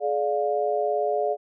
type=chord; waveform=sine; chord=D diminished; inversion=second; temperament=just; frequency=422.9 / 587.3 / 704.8 Hz; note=Ab4 / D5 / F5; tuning=+31 / 0 / +16 cents; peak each=-26 dBFS; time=0-1.37 s; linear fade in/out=50 ms; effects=none